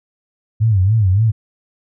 sine tone with vibrato, 102.1 Hz, G#2, 29 cents flat, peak -10 dBFS, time 0.6-1.32 s, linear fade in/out 20 ms, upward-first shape sine, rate 3.5 Hz, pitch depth 190 cents each way, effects none

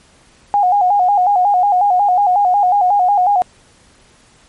sine tone with vibrato, 770 Hz, G5, 31 cents flat, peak -9 dBFS, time 0.54-3.42 s, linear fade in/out 0 ms, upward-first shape square, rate 5.5 Hz, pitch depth 100 cents each way, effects pink hiss -49 dBFS RMS until 4.48 s + MP3 48 kbps

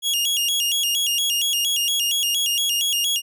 sawtooth tone with vibrato, 3072 Hz, G7, 36 cents flat, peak -16 dBFS, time 0.02-3.22 s, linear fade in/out 50 ms, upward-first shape square, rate 4.3 Hz, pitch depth 140 cents each way, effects none

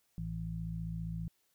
harmonic tone, 55 Hz, A1, in tune, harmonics 1 / 2 / 3, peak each -42 / -43 / -38 dBFS, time 0.18-1.28 s, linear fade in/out 0 ms, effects white hiss -75 dBFS RMS until 1.54 s

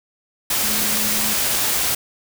sine tone in noise, 213.3 Hz, G#3, 46 cents sharp, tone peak -30 dBFS, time 0.63-1.34 s, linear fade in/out 5 ms, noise white, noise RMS -20 dBFS, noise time 0.5-1.95 s, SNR -13 dB, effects none

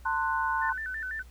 sine chord, F# diminished, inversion first, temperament equal with one note detuned, 898.5 / 1046.5 / 1480 Hz, A5 / C6 / F#6, +36 / 0 / 0 cents, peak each -30 dBFS, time 0.05-0.73 s, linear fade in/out 10 ms
sine tone with vibrato, 1638 Hz, G#6, 24 cents flat, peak -32 dBFS, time 0.61-1.23 s, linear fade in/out 20 ms, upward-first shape square, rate 6 Hz, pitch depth 140 cents each way
effects added 60 Hz sine -47 dBFS peak until 1.3 s + pink hiss -60 dBFS RMS until 1.3 s

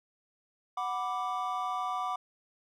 triangle chord, B minor, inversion second, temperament equal, 740 / 987.8 / 1174.7 Hz, F#5 / B5 / D6, 0 / 0 / 0 cents, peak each -33 / -36 / -32 dBFS, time 0.77-2.16 s, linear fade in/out 5 ms, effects none

